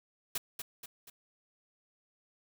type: noise with echo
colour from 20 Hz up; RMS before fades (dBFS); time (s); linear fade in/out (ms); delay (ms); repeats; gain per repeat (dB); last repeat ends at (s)
white; -34; 0.35-0.38; 5; 240; 3; -6; 1.1
effects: none